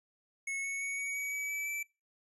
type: tone with pitch steps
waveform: square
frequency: 2193 / 2211 / 2229 / 2247 / 2265 / 2283 / 2302 / 2321 Hz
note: C#7 / C#7 / C#7 / C#7 / C#7 / D7 / D7 / D7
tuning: -19 / -5 / +9 / +23 / +37 / -50 / -35 / -21 cents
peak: -35 dBFS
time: 0.47-1.83 s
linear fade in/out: 5 ms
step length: 170 ms
effects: noise-tail reverb RT60 0.3 s tail -25 dB re dry + resampled to 32000 Hz